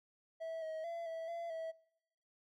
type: tone with pitch steps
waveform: triangle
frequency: 652 / 635 / 676 / 654 / 678 / 650 Hz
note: E5 / D#5 / E5 / E5 / E5 / E5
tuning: -19 / +35 / +43 / -14 / +49 / -24 cents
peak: -38 dBFS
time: 0.4-1.72 s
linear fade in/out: 20 ms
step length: 220 ms
effects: noise-tail reverb RT60 0.9 s tail -25 dB re dry